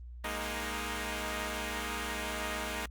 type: chord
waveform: 5% pulse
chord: Ab suspended second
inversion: none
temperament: equal with one note detuned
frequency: 207.7 / 234.8 / 311.1 Hz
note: Ab3 / Bb3 / Eb4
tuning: 0 / +13 / 0 cents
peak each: -28 dBFS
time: 0.24-2.86 s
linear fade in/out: 5 ms
effects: added 60 Hz sine -43 dBFS peak until 2.9 s + Opus 32 kbps